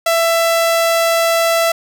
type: tone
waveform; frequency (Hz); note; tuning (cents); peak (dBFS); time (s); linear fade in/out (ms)
sawtooth; 666; E5; +18; -8; 0.06-1.72; 5
effects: none